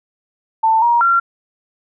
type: tone with pitch steps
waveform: sine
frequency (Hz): 890 / 946 / 1373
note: A5 / A#5 / F6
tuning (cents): +20 / +25 / -30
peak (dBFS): -10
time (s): 0.63-1.2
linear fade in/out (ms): 10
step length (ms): 190
effects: none